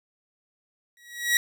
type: tone with exponential growth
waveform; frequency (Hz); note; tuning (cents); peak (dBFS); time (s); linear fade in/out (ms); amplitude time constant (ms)
sawtooth; 1915; A#6; +46; -13; 0.97-1.37; 1; 85
effects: none